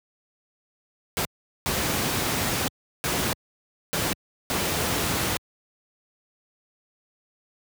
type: noise bursts at uneven times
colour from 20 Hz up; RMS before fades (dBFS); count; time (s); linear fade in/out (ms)
pink; -25; 5; 1.17-1.25 / 1.66-2.68 / 3.04-3.33 / 3.93-4.13 / 4.5-5.37; 0
effects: high-pass 80 Hz 12 dB/octave